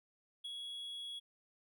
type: tone with ADSR envelope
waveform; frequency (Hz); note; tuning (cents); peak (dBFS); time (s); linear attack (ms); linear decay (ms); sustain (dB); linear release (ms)
triangle; 3343; G#7; +11; -39; 0.44-1.2; 11; 22; -2; 19
effects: none